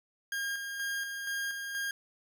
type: tone with tremolo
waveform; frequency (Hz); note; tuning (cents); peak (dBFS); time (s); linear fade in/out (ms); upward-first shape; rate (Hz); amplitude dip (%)
40% pulse; 1617; G#6; -47; -31; 0.32-1.91; 2; square; 2.1; 40
effects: none